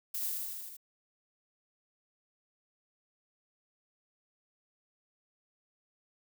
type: noise with echo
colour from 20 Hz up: violet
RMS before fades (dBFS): -36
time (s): 0.14-0.3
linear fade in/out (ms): 5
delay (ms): 78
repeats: 6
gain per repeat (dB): -2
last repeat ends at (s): 0.768
effects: none